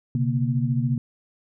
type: tone cluster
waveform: sine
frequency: 126.5 / 140.7 / 235.3 Hz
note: B2 / C#3 / A#3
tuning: +42 / +26 / +16 cents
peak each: -23 / -25 / -26 dBFS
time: 0.15-0.98 s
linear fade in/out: 2 ms
effects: none